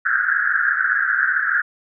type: band-pass noise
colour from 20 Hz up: white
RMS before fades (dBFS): -19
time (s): 0.05-1.62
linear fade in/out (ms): 10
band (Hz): 1400 to 1700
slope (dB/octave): 96
effects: none